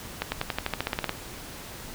accelerating click train, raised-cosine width 0.3 ms, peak -10 dBFS, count 13, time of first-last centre 0.22-1.093 s, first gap 100 ms, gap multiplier 0.94, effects pink hiss -41 dBFS RMS until 1.94 s

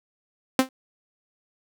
sawtooth tone with exponential decay, 261.6 Hz, C4, in tune, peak -8 dBFS, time 0.59-0.69 s, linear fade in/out 2 ms, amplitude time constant 21 ms, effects none

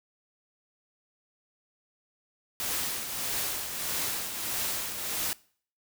white noise with tremolo, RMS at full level -30 dBFS, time 2.6-5.33 s, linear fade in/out 0 ms, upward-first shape triangle, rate 1.6 Hz, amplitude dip 55%, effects noise-tail reverb RT60 0.5 s tail -22 dB re dry

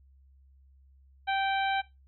harmonic tone, 780 Hz, G5, 9 cents flat, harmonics 1 / 2 / 3 / 4 / 5, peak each -27 / -33 / -37 / -39 / -41 dBFS, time 1.27-1.82 s, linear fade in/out 20 ms, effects noise-tail reverb RT60 0.2 s tail -17 dB re dry + added 67 Hz sine -56 dBFS peak until 2.07 s

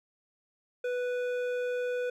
sine tone with hard clipping, 493.9 Hz, B4, in tune, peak -31 dBFS, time 0.84-2.1 s, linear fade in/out 5 ms, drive 10 dB, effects none

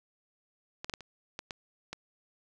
clicks, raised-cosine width 0.2 ms, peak -21 / -17 / -18 / -29 / -20 / -20 / -21 dBFS, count 7, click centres 0.845 / 0.897 / 0.938 / 1.007 / 1.391 / 1.508 / 1.93 s, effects none

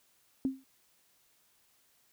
sine tone with exponential decay, 265.7 Hz, C4, 27 cents sharp, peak -24 dBFS, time 0.45-0.64 s, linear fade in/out 1 ms, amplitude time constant 41 ms, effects white hiss -69 dBFS RMS until 2.12 s

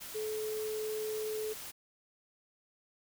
sine tone in noise, 431.5 Hz, A4, 34 cents flat, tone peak -34 dBFS, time 0.14-1.54 s, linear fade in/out 20 ms, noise white, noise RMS -45 dBFS, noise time 0-1.72 s, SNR +8 dB, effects none

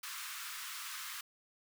pink high-pass noise, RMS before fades -44 dBFS, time 0.03-1.21 s, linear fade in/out 5 ms, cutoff 1100 Hz, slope 48 dB/octave, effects none

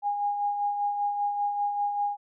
sine tone with tremolo, 818 Hz, G#5, 26 cents flat, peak -23 dBFS, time 0.02-2.17 s, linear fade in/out 50 ms, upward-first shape sine, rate 5.1 Hz, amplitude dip 45%, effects none

